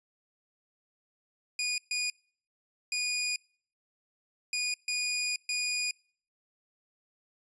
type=tone bursts at uneven times; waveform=20% pulse; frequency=2456 Hz; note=D#7; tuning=23 cents flat; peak=-24 dBFS; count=6; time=1.59-1.78 / 1.91-2.1 / 2.92-3.36 / 4.53-4.74 / 4.88-5.36 / 5.49-5.91 s; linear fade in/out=2 ms; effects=noise-tail reverb RT60 0.5 s tail -26 dB re dry + resampled to 22050 Hz